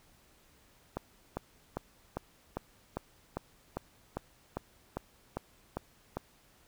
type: click train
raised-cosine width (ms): 1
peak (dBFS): -20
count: 14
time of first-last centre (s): 0.97-6.17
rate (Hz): 2.5
effects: pink hiss -64 dBFS RMS until 6.67 s